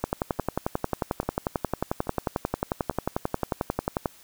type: two click trains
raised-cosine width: 1 ms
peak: -24 / -10 dBFS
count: 4 / 46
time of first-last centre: 0.39-2.911 / 0.04-4.058 s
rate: 1.19 / 11.2 Hz
effects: white hiss -53 dBFS RMS until 4.23 s